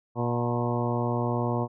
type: harmonic tone with a mistuned harmonic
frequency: 119.9 Hz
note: A#2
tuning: 49 cents sharp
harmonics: 1 / 2 / 3 / 4 / 5 / 6 / 7 / 8 / 9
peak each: -28 / -31 / -33 / -34 / -35 / -36 / -36 / -37 / -38 dBFS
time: 0.15-1.68 s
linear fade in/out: 50 ms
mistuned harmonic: 7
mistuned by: +80 cents
effects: none